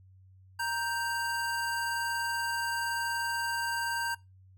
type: tone pair together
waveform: square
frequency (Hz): 936.6 / 1568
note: A#5 / G6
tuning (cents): +8 / 0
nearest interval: major sixth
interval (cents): 892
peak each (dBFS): -34 / -33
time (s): 0.59-4.15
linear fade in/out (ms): 10
effects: noise-tail reverb RT60 0.2 s tail -20 dB re dry + added 94 Hz sine -54 dBFS peak until 4.57 s